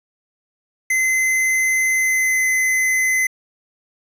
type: tone with pitch glide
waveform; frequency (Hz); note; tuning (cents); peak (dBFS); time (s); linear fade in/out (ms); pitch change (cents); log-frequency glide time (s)
square; 2054 to 2041; C7 to C7; -33 to -44; -16; 0.9-3.27; 5; -11; 1.93-2.49
effects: resampled to 32000 Hz